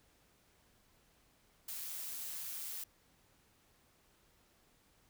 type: noise with amplitude modulation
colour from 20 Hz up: blue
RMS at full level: -42 dBFS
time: 1.68-2.84 s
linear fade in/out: 5 ms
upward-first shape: sine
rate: 157 Hz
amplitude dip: 30%
effects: pink hiss -70 dBFS RMS until 5.09 s